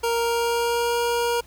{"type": "tone with pitch glide", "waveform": "25% pulse", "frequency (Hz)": [466.2, 473.5], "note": ["A#4", "A#4"], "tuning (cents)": [0, 27], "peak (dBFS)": -17, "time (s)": [0.03, 1.41], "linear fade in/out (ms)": 10, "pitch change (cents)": 27, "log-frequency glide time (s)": [0.17, 0.97], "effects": ["added 60 Hz sine -47 dBFS peak until 1.46 s", "pink hiss -53 dBFS RMS until 1.46 s"]}